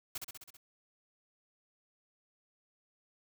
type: noise with echo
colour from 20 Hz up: white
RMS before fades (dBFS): -39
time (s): 0.15-0.18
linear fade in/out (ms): 5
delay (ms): 65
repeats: 6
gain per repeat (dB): -3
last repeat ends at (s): 0.57
effects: none